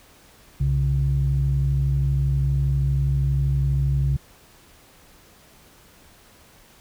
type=tone pair together; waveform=sine; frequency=64.8 / 137.31 Hz; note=C2 / C#3; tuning=-16 / -16 cents; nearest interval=octave + minor second; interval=1300 cents; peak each=-21 / -19 dBFS; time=0.6-4.17 s; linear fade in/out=10 ms; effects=tanh soft clip ceiling -12 dBFS + pink hiss -52 dBFS RMS until 6.8 s